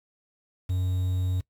triangle tone with quantisation, 92 Hz, F#2, 9 cents flat, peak -22 dBFS, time 0.69-1.41 s, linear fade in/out 10 ms, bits 8, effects noise-tail reverb RT60 0.1 s tail -20 dB re dry

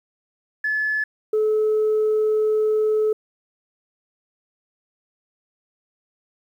sine tone pair in turn, 1723 / 430.8 Hz, A6 / A4, -37 / -37 cents, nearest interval 2 octaves, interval 2400 cents, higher first, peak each -19 / -15 dBFS, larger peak second, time 0.64-1.04 / 1.33-3.13 s, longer second, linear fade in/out 5 ms, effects tanh soft clip ceiling -14 dBFS + 9-bit

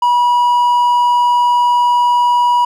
triangle tone, 970 Hz, B5, 31 cents flat, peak -7 dBFS, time 0.02-2.65 s, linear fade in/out 5 ms, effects none

